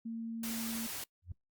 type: tone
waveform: sine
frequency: 227.9 Hz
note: A#3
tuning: 39 cents flat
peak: -37 dBFS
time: 0.05-0.87 s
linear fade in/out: 10 ms
type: noise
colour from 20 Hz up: white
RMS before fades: -41 dBFS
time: 0.43-1.04 s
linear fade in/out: 5 ms
type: tone with exponential growth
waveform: sine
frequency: 87.31 Hz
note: F2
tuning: in tune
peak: -35 dBFS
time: 1.22-1.32 s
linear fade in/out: 5 ms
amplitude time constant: 20 ms
effects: noise-tail reverb RT60 0.1 s tail -23 dB re dry + Opus 48 kbps